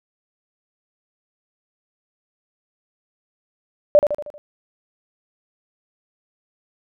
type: tone with echo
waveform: sine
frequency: 590 Hz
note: D5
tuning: 8 cents sharp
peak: -7 dBFS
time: 3.95-3.99 s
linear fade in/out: 0 ms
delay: 78 ms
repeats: 5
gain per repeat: -6 dB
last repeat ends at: 4.38 s
effects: none